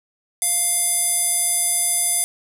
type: tone with band-pass filter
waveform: square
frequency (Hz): 698.5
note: F5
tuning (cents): 0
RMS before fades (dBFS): -20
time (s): 0.42-2.24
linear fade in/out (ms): 0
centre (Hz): 10000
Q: 7.5
effects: none